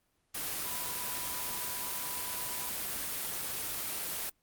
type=tone in noise; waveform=sine; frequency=990 Hz; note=B5; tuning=4 cents sharp; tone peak=-45 dBFS; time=0.64-2.7 s; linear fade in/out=10 ms; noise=white; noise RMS=-36 dBFS; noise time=0.34-4.3 s; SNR=-12 dB; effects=pink hiss -75 dBFS RMS until 4.42 s + Opus 24 kbps